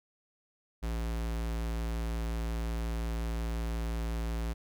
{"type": "tone", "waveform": "square", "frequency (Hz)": 56.6, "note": "A1", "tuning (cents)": 50, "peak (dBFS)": -32, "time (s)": [0.82, 4.54], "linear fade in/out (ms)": 20, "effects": []}